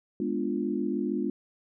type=chord; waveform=sine; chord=G# diminished seventh; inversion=none; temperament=equal; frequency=207.7 / 246.9 / 293.7 / 349.2 Hz; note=G#3 / B3 / D4 / F4; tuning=0 / 0 / 0 / 0 cents; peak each=-32 dBFS; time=0.2-1.3 s; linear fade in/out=2 ms; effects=none